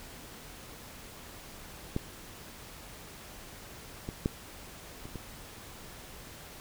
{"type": "clicks", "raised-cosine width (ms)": 3, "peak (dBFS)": [-17, -23, -14, -30, -26], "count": 5, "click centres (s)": [1.964, 4.089, 4.259, 5.055, 5.157], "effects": ["pink hiss -48 dBFS RMS until 6.6 s"]}